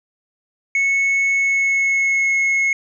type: tone with pitch glide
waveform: triangle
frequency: 2202 to 2177 Hz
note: C#7 to C#7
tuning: -12 to -32 cents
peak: -13 dBFS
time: 0.75-2.73 s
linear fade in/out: 2 ms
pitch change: -20 cents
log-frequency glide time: 1.34-2.34 s
effects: resampled to 22050 Hz + 9-bit